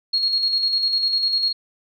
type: tone with tremolo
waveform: sine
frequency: 4294 Hz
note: C8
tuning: 44 cents sharp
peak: -16 dBFS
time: 0.13-1.53 s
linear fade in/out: 10 ms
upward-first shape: square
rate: 10 Hz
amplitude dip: 40%
effects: none